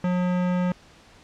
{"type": "tone with hard clipping", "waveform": "sine", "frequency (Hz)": 180, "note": "F#3", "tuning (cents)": -47, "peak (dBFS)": -23, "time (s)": [0.04, 0.72], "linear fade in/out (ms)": 2, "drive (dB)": 18, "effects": ["pink hiss -52 dBFS RMS until 1.23 s", "low-pass 6000 Hz 12 dB/octave"]}